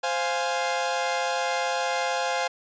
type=chord; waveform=sawtooth; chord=F minor; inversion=second; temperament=equal; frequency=523.3 / 698.5 / 830.6 Hz; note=C5 / F5 / Ab5; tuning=0 / 0 / 0 cents; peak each=-25 dBFS; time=0.03-2.48 s; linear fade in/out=10 ms; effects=resampled to 16000 Hz